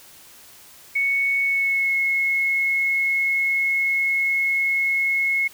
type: tone with pitch glide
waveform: sine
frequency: 2217 to 2175 Hz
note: C#7 to C#7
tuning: 0 to -33 cents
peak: -18 dBFS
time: 0.95-5.48 s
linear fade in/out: 10 ms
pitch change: -33 cents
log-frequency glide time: 1.43-1.96 s
effects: white hiss -47 dBFS RMS until 5.53 s